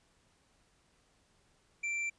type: tone with hard clipping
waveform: triangle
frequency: 2349 Hz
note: D7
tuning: in tune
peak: -34 dBFS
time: 1.83-2.1 s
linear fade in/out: 10 ms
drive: 9 dB
effects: pink hiss -70 dBFS RMS until 2.18 s + resampled to 22050 Hz